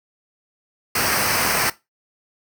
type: noise with comb filter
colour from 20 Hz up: pink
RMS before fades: -20 dBFS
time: 0.95-1.7 s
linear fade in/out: 5 ms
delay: 0.28 ms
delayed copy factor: -0.65
effects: noise-tail reverb RT60 0.2 s tail -17 dB re dry + high-pass 80 Hz 12 dB/octave